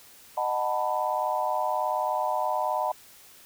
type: chord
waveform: sine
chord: B dominant seventh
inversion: first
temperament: just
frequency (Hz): 617.4 / 740.8 / 889 / 987.8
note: D#5 / F#5 / A5 / B5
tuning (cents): -14 / +2 / +18 / 0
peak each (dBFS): -30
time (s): 0.37-2.92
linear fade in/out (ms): 5
effects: white hiss -52 dBFS RMS until 3.45 s